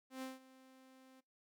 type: tone with ADSR envelope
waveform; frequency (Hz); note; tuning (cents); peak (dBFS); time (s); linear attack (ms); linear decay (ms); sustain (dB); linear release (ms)
sawtooth; 261.6; C4; 0; -38; 0.1-1.21; 120; 170; -19; 16
effects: noise-tail reverb RT60 0.2 s tail -20 dB re dry